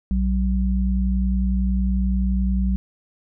sine tone pair together, 59.64 / 190.1 Hz, A#1 / F#3, +40 / +47 cents, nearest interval octave + minor sixth, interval 2007 cents, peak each -19 / -22 dBFS, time 0.11-2.76 s, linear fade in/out 0 ms, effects none

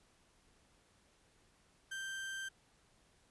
35% pulse tone, 1568 Hz, G6, in tune, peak -39 dBFS, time 1.91-2.49 s, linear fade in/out 10 ms, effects pink hiss -70 dBFS RMS until 3.3 s + resampled to 24000 Hz

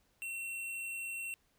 square tone, 2718 Hz, F7, 48 cents flat, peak -39 dBFS, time 0.22-1.34 s, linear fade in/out 0 ms, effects pink hiss -73 dBFS RMS until 1.58 s

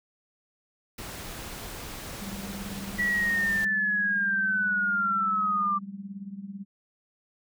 pink noise, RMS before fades -39 dBFS, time 0.98-3.65 s, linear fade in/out 5 ms
sine tone with tremolo, 197.5 Hz, G3, 13 cents sharp, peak -32 dBFS, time 2.21-6.65 s, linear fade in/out 20 ms, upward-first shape triangle, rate 18 Hz, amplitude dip 85%
sine linear sweep, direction down, 1950 to 1174.7 Hz, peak -23 dBFS, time 2.98-5.79 s, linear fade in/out 20 ms
effects none

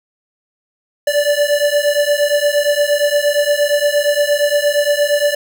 square beating tone pair, 579 / 587.6 Hz, D5 / D5, -25 / +1 cents, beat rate 8.6 Hz, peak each -16 dBFS, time 1.07-5.35 s, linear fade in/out 5 ms, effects none

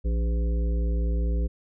harmonic tone with a mistuned harmonic, 57.8 Hz, A#1, 14 cents flat, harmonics 1 / 3 / 5 / 7 / 9, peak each -22 / -35 / -40 / -40 / -41 dBFS, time 0.04-1.48 s, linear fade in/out 20 ms, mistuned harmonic 9, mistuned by -50 cents, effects none

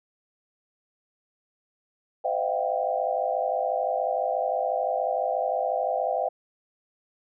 sine tone cluster, 514 / 614 / 668 / 714 / 785 Hz, C5 / D#5 / E5 / F5 / G5, -31 / -23 / +23 / +38 / +2 cents, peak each -30 dBFS, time 2.24-6.29 s, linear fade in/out 10 ms, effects none

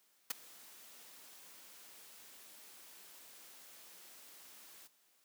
white noise with ADSR envelope, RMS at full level -33 dBFS, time 0.3-4.88 s, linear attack 8 ms, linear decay 13 ms, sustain -24 dB, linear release 18 ms, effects white hiss -72 dBFS RMS until 5.24 s + high-pass 200 Hz 12 dB/octave

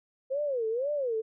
sine tone with vibrato, 511 Hz, C5, 41 cents flat, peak -27 dBFS, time 0.3-1.22 s, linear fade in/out 20 ms, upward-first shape sine, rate 2 Hz, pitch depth 260 cents each way, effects none

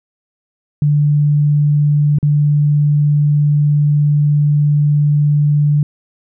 sine tone with dropouts, 147.2 Hz, D3, 4 cents sharp, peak -9 dBFS, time 0.82-5.83 s, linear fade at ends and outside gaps 2 ms, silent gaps 2.186-2.228 s, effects none

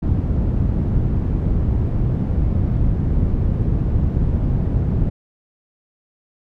white low-pass noise, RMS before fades -18 dBFS, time 0.02-5.1 s, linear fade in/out 10 ms, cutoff 120 Hz, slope 12 dB/octave, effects none

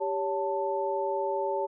sine tone cluster, 393.6 / 561 / 885 Hz, G4 / C#5 / A5, +7 / +21 / +10 cents, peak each -31 dBFS, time 0-1.67 s, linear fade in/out 20 ms, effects none

